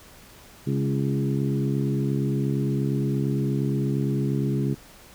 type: harmonic tone with a mistuned harmonic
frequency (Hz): 68.6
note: C#2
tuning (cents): -17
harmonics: 2 / 3 / 4 / 5 / 6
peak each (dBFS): -24 / -28 / -30 / -32 / -34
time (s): 0.66-4.75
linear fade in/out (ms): 20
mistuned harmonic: 4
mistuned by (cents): +17
effects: pink hiss -49 dBFS RMS until 5.14 s